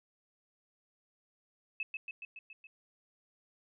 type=tone with echo; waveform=sine; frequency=2600 Hz; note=E7; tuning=24 cents flat; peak=-33 dBFS; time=1.8-1.83 s; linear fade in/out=2 ms; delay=140 ms; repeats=6; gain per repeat=-3 dB; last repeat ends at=2.67 s; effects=none

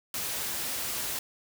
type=noise; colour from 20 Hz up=white; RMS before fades=-33 dBFS; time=0.14-1.19 s; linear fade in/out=2 ms; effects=none

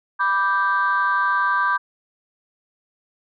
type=chord; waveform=sine; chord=G major; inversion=first; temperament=equal; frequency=987.8 / 1174.7 / 1568 Hz; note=B5 / D6 / G6; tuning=0 / 0 / 0 cents; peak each=-22 / -20 / -20 dBFS; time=0.19-1.78 s; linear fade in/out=20 ms; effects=tanh soft clip ceiling -10 dBFS

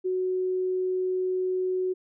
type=tone; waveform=sine; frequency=370 Hz; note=F#4; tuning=in tune; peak=-24 dBFS; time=0.04-1.94 s; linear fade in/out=20 ms; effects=none

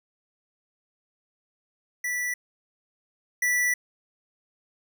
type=tone pair in turn; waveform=square; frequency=1964 / 1964 Hz; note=B6 / B6; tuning=-10 / -10 cents; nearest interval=unison; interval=0 cents; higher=neither; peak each=-27 / -22 dBFS; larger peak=second; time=2.04-2.34 / 3.42-3.74 s; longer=second; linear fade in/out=5 ms; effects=none

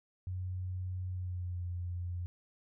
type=tone with pitch glide; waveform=sine; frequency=91.8 to 88.37 Hz; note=F#2 to F2; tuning=-13 to +21 cents; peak=-35 dBFS; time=0.27-2.26 s; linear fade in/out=0 ms; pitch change=-66 cents; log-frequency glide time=1.09-1.64 s; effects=none

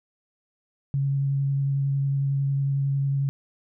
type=tone with vibrato; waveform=sine; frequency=138.4 Hz; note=C#3; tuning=2 cents flat; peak=-21 dBFS; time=0.94-3.29 s; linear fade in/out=0 ms; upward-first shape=sine; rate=11 Hz; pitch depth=11 cents each way; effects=none

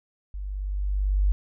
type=tone with level ramp; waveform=sine; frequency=49 Hz; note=G1; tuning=in tune; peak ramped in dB=-31 to -17 dBFS; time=0.34-1.32 s; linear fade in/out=0 ms; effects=none

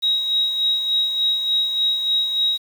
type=tone with tremolo; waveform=sine; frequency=3809 Hz; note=A#7; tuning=37 cents sharp; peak=-15 dBFS; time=0.02-2.58 s; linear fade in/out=20 ms; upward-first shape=sine; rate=3.4 Hz; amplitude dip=50%; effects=7-bit

